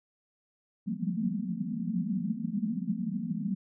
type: band-pass noise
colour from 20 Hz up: pink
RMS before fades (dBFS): -32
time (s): 0.86-3.55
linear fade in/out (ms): 10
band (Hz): 170 to 240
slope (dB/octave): 96
effects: none